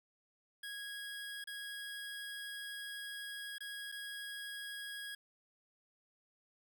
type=tone with dropouts; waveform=25% pulse; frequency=1652 Hz; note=G#6; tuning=10 cents flat; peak=-39 dBFS; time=0.63-5.15 s; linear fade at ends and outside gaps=5 ms; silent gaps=1.441-1.472 / 3.583-3.605 / 3.918-3.922 s; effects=none